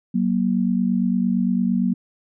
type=tone pair together; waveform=sine; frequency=187.71 / 236.5 Hz; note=F#3 / A#3; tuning=+25 / +25 cents; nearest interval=major third; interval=400 cents; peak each=-20 dBFS; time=0.14-1.94 s; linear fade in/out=10 ms; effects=none